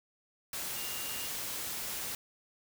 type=tone in noise; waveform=sine; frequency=2816 Hz; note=F7; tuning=14 cents sharp; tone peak=-45 dBFS; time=0.76-1.27 s; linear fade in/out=2 ms; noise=white; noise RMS=-38 dBFS; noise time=0.53-2.15 s; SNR=-10 dB; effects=none